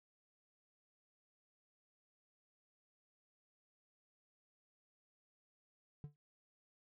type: tone with exponential decay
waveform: triangle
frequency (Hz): 146.7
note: D3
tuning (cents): -2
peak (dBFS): -39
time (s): 6.04-6.16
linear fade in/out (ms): 0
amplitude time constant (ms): 24
effects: none